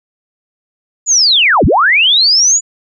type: linear two-way sweep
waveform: sine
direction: down then up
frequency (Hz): 7040 to 37 to 7040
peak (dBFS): -6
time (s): 1.06-2.61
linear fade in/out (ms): 50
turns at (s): 1.65
effects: none